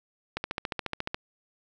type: click train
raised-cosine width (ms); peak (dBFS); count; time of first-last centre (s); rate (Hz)
0.3; -14; 12; 0.37-1.145; 14.2
effects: none